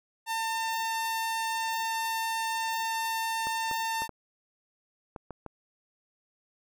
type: tone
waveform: sawtooth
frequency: 901 Hz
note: A5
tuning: 41 cents sharp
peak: -25 dBFS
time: 0.26-4.08 s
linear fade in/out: 50 ms
type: clicks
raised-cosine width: 1 ms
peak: -25 dBFS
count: 7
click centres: 3.47 / 3.713 / 4.02 / 4.093 / 5.162 / 5.307 / 5.463 s
effects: none